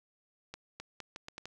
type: accelerating click train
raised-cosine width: 0.2 ms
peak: -25 dBFS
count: 7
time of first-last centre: 0.54-1.456 s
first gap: 260 ms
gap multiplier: 0.78
effects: none